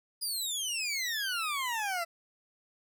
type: exponential sweep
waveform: 20% pulse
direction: down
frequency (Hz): 4978 to 659.3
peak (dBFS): -26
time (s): 0.21-2.05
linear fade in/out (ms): 20
effects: none